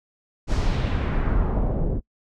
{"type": "noise with low-pass filter sweep", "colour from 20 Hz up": "brown", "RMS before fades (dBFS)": -22, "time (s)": [0.47, 2.01], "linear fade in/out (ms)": 50, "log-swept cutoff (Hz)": [7500, 390], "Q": 1.3, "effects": ["noise-tail reverb RT60 0.1 s tail -25 dB re dry"]}